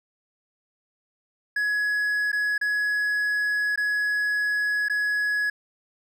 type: tone with dropouts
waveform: triangle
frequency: 1681 Hz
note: G#6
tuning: 20 cents sharp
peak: -20 dBFS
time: 1.56-5.5 s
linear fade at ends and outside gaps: 5 ms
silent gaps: 2.318-2.328 / 2.58-2.612 / 3.759-3.775 / 4.885-4.897 s
effects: none